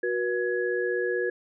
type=tone cluster; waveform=sine; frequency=367 / 482.8 / 1679 Hz; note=F#4 / B4 / G#6; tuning=-14 / -39 / +18 cents; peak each=-28 / -28 / -31 dBFS; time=0.03-1.3 s; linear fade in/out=5 ms; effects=none